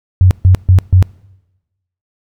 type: tone bursts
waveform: sine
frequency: 92.5 Hz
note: F#2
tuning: in tune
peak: -3 dBFS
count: 4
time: 0.21-1.026 s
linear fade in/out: 0 ms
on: 99 ms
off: 140 ms
effects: noise-tail reverb RT60 1.0 s tail -23 dB re dry